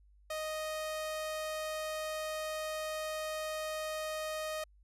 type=tone; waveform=sawtooth; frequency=622.3 Hz; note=D#5; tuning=in tune; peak=-32 dBFS; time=0.3-4.64 s; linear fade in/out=5 ms; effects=added 50 Hz sine -60 dBFS peak until 4.83 s + resampled to 32000 Hz